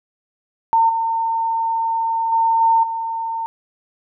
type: tone with level steps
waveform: sine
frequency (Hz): 908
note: A#5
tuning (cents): -46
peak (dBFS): -11 / -17 / -13 / -11 / -21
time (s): 0.73-3.46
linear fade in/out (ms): 0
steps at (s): 0.89 / 2.32 / 2.61 / 2.83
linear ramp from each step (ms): 5
effects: none